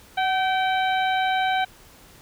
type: harmonic tone with a mistuned harmonic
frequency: 772 Hz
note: G5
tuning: 27 cents flat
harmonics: 1 / 2 / 3 / 4 / 5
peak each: -21 / -27 / -31 / -33 / -35 dBFS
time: 0.17-1.65 s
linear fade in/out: 10 ms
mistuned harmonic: 1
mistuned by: -47 cents
effects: pink hiss -50 dBFS RMS until 2.21 s